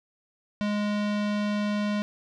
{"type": "tone with low-pass filter", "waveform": "square", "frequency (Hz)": 207.6, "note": "G#3", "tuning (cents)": 0, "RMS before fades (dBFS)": -27, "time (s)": [0.61, 2.02], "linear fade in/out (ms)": 0, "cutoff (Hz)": 4000, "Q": 1, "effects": []}